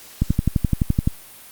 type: click train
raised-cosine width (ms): 5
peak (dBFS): -4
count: 11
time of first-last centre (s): 0.22-1.075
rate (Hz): 11.7
effects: white hiss -43 dBFS RMS until 1.51 s + Opus 48 kbps